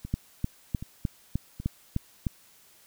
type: two click trains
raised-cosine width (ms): 5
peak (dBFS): -14 / -24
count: 8 / 3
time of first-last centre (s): 0.14-2.268 / 0.05-1.6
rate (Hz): 3.29 / 1.29
effects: white hiss -58 dBFS RMS until 2.86 s